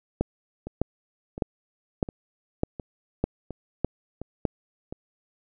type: two click trains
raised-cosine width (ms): 2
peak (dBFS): -9 / -21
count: 8 / 7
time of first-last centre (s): 0.21-4.452 / 0.67-4.925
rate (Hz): 1.65 / 1.41
effects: none